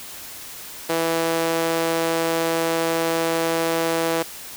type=tone with high-pass filter; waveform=sawtooth; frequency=164.81 Hz; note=E3; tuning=in tune; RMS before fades=-22 dBFS; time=0.89-4.23 s; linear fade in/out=10 ms; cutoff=440 Hz; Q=1.6; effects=white hiss -37 dBFS RMS until 4.56 s